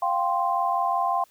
sine chord, F suspended second, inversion none, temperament equal, 698.5 / 784 / 1046.5 Hz, F5 / G5 / C6, 0 / 0 / 0 cents, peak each -26 / -26 / -25 dBFS, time 0.02-1.24 s, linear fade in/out 5 ms, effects white hiss -60 dBFS RMS until 1.3 s

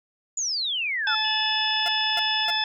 sine exponential sweep, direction down, 7060 to 1318.5 Hz, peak -24 dBFS, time 0.37-1.15 s, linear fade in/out 5 ms
harmonic tone, 867 Hz, A5, 26 cents flat, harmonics 1 / 2 / 3 / 4 / 6, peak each -29 / -29 / -33 / -25 / -30 dBFS, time 1.07-2.64 s, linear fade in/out 2 ms
sine tone, 2911 Hz, F#7, 29 cents flat, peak -31 dBFS, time 1.24-2.45 s, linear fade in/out 10 ms
sawtooth tone bursts, 698.5 Hz, F5, in tune, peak -25 dBFS, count 3, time 1.86-2.503 s, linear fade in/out 0 ms, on 21 ms, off 290 ms
effects none

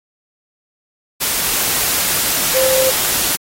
sine tone in noise, 523.3 Hz, C5, in tune, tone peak -14 dBFS, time 2.54-2.91 s, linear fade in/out 20 ms, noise white, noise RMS -17 dBFS, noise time 1.2-3.37 s, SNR 0 dB, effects AAC 48 kbps

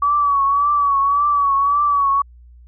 sine tone with vibrato, 1137 Hz, C#6, 44 cents sharp, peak -13 dBFS, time 0.02-2.22 s, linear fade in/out 5 ms, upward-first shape triangle, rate 1.8 Hz, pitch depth 62 cents each way, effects added 60 Hz sine -41 dBFS peak until 2.67 s

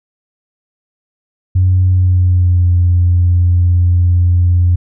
sine tone with pitch glide, 92.1 to 88.25 Hz, F#2 to F2, -7 to +19 cents, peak -6 dBFS, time 1.55-4.76 s, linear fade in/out 10 ms, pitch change -74 cents, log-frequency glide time 1.89-2.7 s, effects tanh soft clip ceiling -3 dBFS

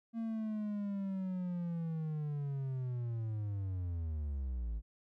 triangle linear sweep, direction down, 230 to 52 Hz, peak -33 dBFS, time 0.13-4.82 s, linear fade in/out 50 ms, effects none

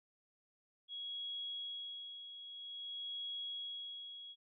sine tone with tremolo, 3322 Hz, G#7, in tune, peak -40 dBFS, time 0.88-4.36 s, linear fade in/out 50 ms, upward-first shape sine, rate 0.51 Hz, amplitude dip 60%, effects none

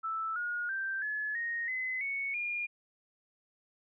sine tone with pitch steps, 1318.5 / 1437.8 / 1568 / 1709.9 / 1864.6 / 2033 / 2217 / 2418 Hz, E6 / F6 / G6 / A6 / A#6 / B6 / C#7 / D7, 0 / +50 / 0 / -50 / 0 / +50 / 0 / +50 cents, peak -32 dBFS, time 0.03-2.67 s, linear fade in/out 20 ms, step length 330 ms, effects none

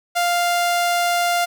sawtooth tone, 698.5 Hz, F5, in tune, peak -13 dBFS, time 0.15-1.46 s, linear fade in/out 20 ms, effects none

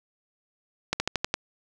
slowing click train, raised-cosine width 0.2 ms, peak -7 dBFS, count 6, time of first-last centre 0.93-1.341 s, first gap 70 ms, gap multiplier 1.08, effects none

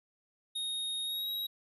square tone with pitch glide, 3729 to 3829 Hz, A#7 to A#7, 0 to +46 cents, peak -34 dBFS, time 0.55-1.47 s, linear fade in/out 10 ms, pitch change +46 cents, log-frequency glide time 1.03-1.3 s, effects none

